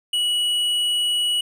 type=tone with hard clipping; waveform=sine; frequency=2930 Hz; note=F#7; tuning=18 cents flat; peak=-20 dBFS; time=0.13-1.41 s; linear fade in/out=5 ms; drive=7 dB; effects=none